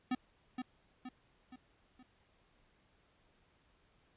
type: tone with echo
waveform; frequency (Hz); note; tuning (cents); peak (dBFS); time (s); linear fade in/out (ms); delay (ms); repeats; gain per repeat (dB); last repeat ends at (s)
square; 253.3; B3; +44; -32; 0.11-0.15; 5; 470; 4; -6; 2.03
effects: pink hiss -71 dBFS RMS until 4.16 s + resampled to 8000 Hz